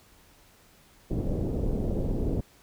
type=low-pass noise; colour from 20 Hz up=pink; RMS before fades=-28 dBFS; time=1.1-2.41 s; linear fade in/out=10 ms; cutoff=510 Hz; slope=24 dB/octave; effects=pink hiss -58 dBFS RMS until 2.62 s